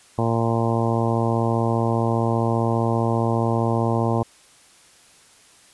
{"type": "harmonic tone", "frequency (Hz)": 115.1, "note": "A#2", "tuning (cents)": -22, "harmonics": [1, 2, 3, 4, 5, 6, 7, 8, 9], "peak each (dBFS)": [-22, -25, -27, -28, -29, -30, -30, -31, -32], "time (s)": [0.18, 4.23], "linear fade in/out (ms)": 5, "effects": ["white hiss -52 dBFS RMS until 5.73 s", "resampled to 24000 Hz"]}